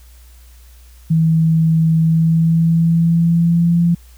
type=tone with pitch glide; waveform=sine; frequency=161.4 to 170.9 Hz; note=E3 to F3; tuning=-36 to -37 cents; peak=-10 dBFS; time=1.1-3.95 s; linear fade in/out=10 ms; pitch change=+99 cents; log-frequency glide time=1.99-3.84 s; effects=added 60 Hz sine -40 dBFS peak until 4.17 s + white hiss -51 dBFS RMS until 4.17 s